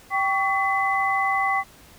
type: tone cluster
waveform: sine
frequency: 780 / 1128 / 2015 Hz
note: G5 / C#6 / B6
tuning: -9 / +30 / +34 cents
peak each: -24 dBFS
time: 0.1-1.64 s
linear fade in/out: 50 ms
effects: pink hiss -50 dBFS RMS until 1.98 s